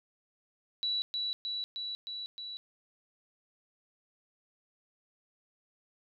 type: tone with echo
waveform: sine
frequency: 3934 Hz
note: B7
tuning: 7 cents flat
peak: -29 dBFS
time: 0.83-1.02 s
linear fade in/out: 0 ms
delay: 310 ms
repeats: 5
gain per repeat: -2 dB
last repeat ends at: 2.57 s
effects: none